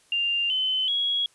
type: tone with pitch steps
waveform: sine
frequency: 2794 / 3047 / 3323 Hz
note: F7 / G7 / G#7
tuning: 0 / -50 / 0 cents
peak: -22 dBFS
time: 0.12-1.26 s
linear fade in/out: 2 ms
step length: 380 ms
effects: white hiss -60 dBFS RMS until 1.34 s + resampled to 24000 Hz